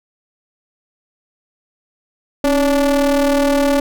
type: ring-modulated tone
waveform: square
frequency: 146.83 Hz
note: D3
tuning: in tune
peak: -10 dBFS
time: 2.44-3.8 s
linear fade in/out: 2 ms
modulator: 421 Hz
effects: none